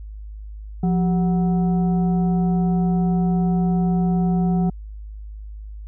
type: tone with frequency modulation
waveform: sine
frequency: 175.7 Hz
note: F3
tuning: 11 cents sharp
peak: -16 dBFS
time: 0.83-4.7 s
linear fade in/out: 5 ms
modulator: 566 Hz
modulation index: 0.41
effects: added 52 Hz sine -32 dBFS peak until 5.87 s